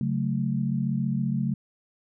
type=chord; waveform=sine; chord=F# minor; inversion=second; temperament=equal; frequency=138.59 / 185 / 220 Hz; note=C#3 / F#3 / A3; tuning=0 / 0 / 0 cents; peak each=-27 / -29 / -28 dBFS; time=0.01-1.54 s; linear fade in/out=2 ms; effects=none